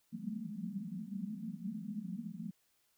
white band-pass noise, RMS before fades -42 dBFS, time 0.12-2.51 s, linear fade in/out 10 ms, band 170 to 230 Hz, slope 96 dB/octave, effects white hiss -75 dBFS RMS until 2.97 s

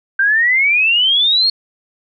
sine exponential sweep, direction up, 1557 to 4357 Hz, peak -10 dBFS, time 0.19-1.5 s, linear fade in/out 5 ms, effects none

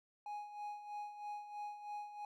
triangle tone with tremolo, 830.6 Hz, G#5, in tune, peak -39 dBFS, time 0.26-2.25 s, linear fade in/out 2 ms, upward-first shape sine, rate 3.1 Hz, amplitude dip 65%, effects none

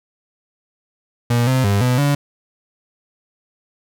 35% pulse tone with pitch steps, 119.5 / 130 / 100.5 / 125.2 / 143.4 Hz, A#2 / C3 / G2 / B2 / D3, +43 / -11 / +44 / +24 / -41 cents, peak -12 dBFS, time 1.3-2.15 s, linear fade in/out 5 ms, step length 170 ms, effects none

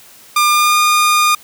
sawtooth tone with pitch glide, 1200 to 1217.5 Hz, D6 to D#6, +37 to -38 cents, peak -6 dBFS, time 0.36-1.35 s, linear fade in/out 5 ms, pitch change +25 cents, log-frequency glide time 0.48-0.78 s, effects white hiss -42 dBFS RMS until 1.43 s + high-pass 60 Hz 12 dB/octave

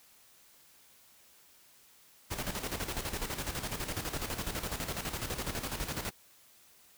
pink noise with tremolo, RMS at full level -35 dBFS, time 2.3-6.11 s, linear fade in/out 20 ms, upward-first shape square, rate 12 Hz, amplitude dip 60%, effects white hiss -61 dBFS RMS until 6.97 s

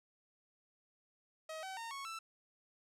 sawtooth tone with pitch steps, 634 / 762.7 / 917.6 / 1103.9 / 1328 Hz, D#5 / G5 / A#5 / C#6 / E6, +32 / -48 / -28 / -8 / +12 cents, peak -39 dBFS, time 1.49-2.19 s, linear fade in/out 5 ms, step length 140 ms, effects low-pass 10000 Hz 12 dB/octave

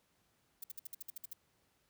violet noise bursts, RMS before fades -44 dBFS, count 10, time 0.62-1.333 s, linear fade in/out 5 ms, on 20 ms, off 57 ms, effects pink hiss -75 dBFS RMS until 1.89 s + high-pass 60 Hz 12 dB/octave

